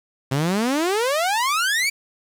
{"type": "exponential sweep", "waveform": "sawtooth", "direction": "up", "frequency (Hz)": [128.6, 2356], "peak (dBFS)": -15, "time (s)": [0.31, 1.9], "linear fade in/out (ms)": 10, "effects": ["low-pass 12000 Hz 12 dB/octave", "7-bit"]}